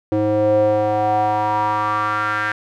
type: tone with band-pass filter sweep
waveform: square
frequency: 106 Hz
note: G#2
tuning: 36 cents sharp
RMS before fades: -18 dBFS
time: 0.12-2.52 s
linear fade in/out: 0 ms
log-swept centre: 410 to 1600 Hz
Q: 5
effects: none